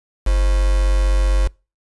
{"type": "tone with quantisation", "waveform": "sine", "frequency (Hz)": 47.76, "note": "G1", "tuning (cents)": -44, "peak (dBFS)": -12, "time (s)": [0.26, 1.48], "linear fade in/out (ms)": 10, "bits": 4, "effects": ["noise-tail reverb RT60 0.3 s tail -26 dB re dry", "resampled to 24000 Hz"]}